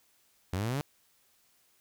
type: exponential sweep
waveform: sawtooth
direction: up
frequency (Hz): 87.31 to 151.3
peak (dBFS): -26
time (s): 0.53-0.81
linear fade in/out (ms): 0
effects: white hiss -68 dBFS RMS until 1.8 s